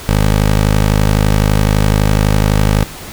15% pulse tone, 51.91 Hz, G#1, in tune, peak -3 dBFS, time 0.09-2.84 s, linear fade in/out 0 ms, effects pink hiss -30 dBFS RMS until 3.12 s

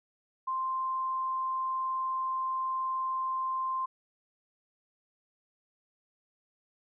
sine tone, 1046.5 Hz, C6, in tune, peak -29 dBFS, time 0.47-3.86 s, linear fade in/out 10 ms, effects none

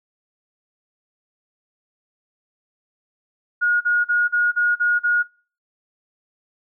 sine tone bursts, 1440 Hz, F#6, 47 cents flat, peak -15 dBFS, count 7, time 3.61-5.232 s, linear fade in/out 20 ms, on 200 ms, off 37 ms, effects noise-tail reverb RT60 0.4 s tail -23 dB re dry

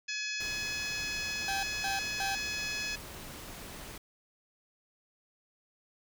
harmonic tone, 847 Hz, G#5, 34 cents sharp, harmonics 2 / 3 / 4 / 5 / 6 / 7 / 8, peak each -40 / -37 / -44 / -44 / -41 / -45 / -47 dBFS, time 0.08-2.96 s, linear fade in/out 10 ms
pink noise, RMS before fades -45 dBFS, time 0.4-3.98 s, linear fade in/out 5 ms
30% pulse tone bursts, 785 Hz, G5, 2 cents sharp, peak -30 dBFS, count 3, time 1.48-2.35 s, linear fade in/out 2 ms, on 150 ms, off 210 ms
effects none

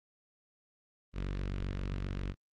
sawtooth tone with notch filter, 47.52 Hz, F#1, 47 cents sharp, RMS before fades -36 dBFS, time 1.13-2.35 s, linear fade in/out 50 ms, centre 800 Hz, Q 1.5, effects low-pass 4000 Hz 12 dB/octave + Opus 24 kbps

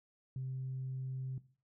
sine tone, 130.81 Hz, C3, in tune, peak -36 dBFS, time 0.36-1.38 s, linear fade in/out 2 ms, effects noise-tail reverb RT60 0.4 s tail -17 dB re dry + tanh soft clip ceiling -33 dBFS

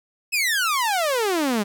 sawtooth exponential sweep, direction down, 2637 to 196 Hz, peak -16 dBFS, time 0.32-1.64 s, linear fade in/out 20 ms, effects none

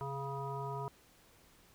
harmonic tone with a mistuned harmonic, 138.59 Hz, C#3, in tune, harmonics 1 / 3 / 5 / 7 / 9, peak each -41 / -44 / -47 / -42 / -48 dBFS, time 0.01-0.88 s, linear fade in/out 0 ms, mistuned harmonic 1, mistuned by -46 cents, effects pink hiss -64 dBFS RMS until 1.74 s

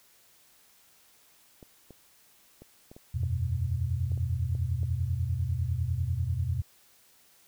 clicks, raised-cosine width 2 ms, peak -34 dBFS, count 10, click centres 1.628 / 1.907 / 2.62 / 2.915 / 2.965 / 3.234 / 4.118 / 4.176 / 4.551 / 4.832 s
sine chord, E suspended second, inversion none, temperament equal, 82.41 / 92.5 / 123.47 Hz, E2 / F#2 / B2, 0 / 0 / 0 cents, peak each -31 dBFS, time 3.14-6.62 s, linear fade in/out 10 ms
effects white hiss -61 dBFS RMS until 7.47 s

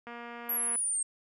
click train, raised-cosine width 0.5 ms, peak -29 dBFS, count 164, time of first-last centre 0.07-0.758 s, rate 237 Hz
sine exponential sweep, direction down, 11840 to 8400 Hz, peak -28 dBFS, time 0.49-1.03 s, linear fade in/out 5 ms
effects high-pass 80 Hz 12 dB/octave

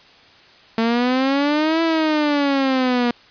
sawtooth exponential two-way sweep, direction up then down, 223.6 to 331.7 to 238.3 Hz, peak -12 dBFS, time 0.78-3.11 s, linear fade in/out 2 ms, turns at 1.82 s, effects white hiss -48 dBFS RMS until 3.3 s + resampled to 11025 Hz

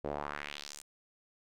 sawtooth tone with band-pass filter sweep, 72.9 Hz, D2, 12 cents flat, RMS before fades -41 dBFS, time 0.04-0.82 s, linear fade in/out 10 ms, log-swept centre 470 to 8800 Hz, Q 2, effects none

